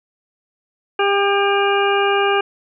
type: harmonic tone with a mistuned harmonic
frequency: 400 Hz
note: G4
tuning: 35 cents sharp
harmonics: 1 / 2 / 3 / 4 / 6 / 7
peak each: -17 / -20 / -22 / -23 / -25 / -25 dBFS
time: 0.99-2.41 s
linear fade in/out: 5 ms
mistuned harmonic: 7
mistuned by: +23 cents
effects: none